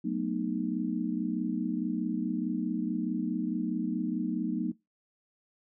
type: chord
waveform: sine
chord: B dominant seventh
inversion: second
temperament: just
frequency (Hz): 185.21 / 222.2 / 246.9 / 308.7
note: F#3 / A3 / B3 / D#4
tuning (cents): +2 / +17 / 0 / -14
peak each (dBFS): -34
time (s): 0.04-4.72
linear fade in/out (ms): 10
effects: noise-tail reverb RT60 0.2 s tail -22 dB re dry